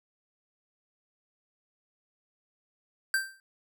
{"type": "tone with exponential decay", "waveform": "square", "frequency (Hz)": 1568, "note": "G6", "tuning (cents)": 0, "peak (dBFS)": -22, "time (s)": [3.14, 3.4], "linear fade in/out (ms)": 1, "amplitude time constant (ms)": 55, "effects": []}